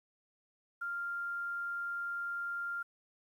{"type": "tone", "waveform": "sine", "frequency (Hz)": 1395, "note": "F6", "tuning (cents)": -2, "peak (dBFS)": -35, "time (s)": [0.81, 2.83], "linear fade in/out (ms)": 10, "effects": ["11-bit"]}